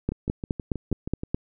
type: two click trains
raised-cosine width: 3 ms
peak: -18 / -11 dBFS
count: 8 / 7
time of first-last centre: 0.12-1.235 / 0.09-1.345 s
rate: 6.28 / 4.78 Hz
effects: none